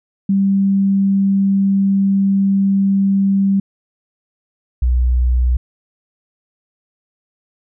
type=tone pair in turn; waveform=sine; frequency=196 / 61.74 Hz; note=G3 / B1; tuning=0 / 0 cents; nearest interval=octave + minor sixth; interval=2000 cents; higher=first; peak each=-11 dBFS; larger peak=neither; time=0.29-3.6 / 4.82-5.57 s; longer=first; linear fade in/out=5 ms; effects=none